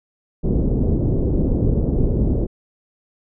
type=low-pass noise; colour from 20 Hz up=pink; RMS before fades=-18 dBFS; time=0.43-2.47 s; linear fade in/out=20 ms; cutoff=430 Hz; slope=24 dB/octave; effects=none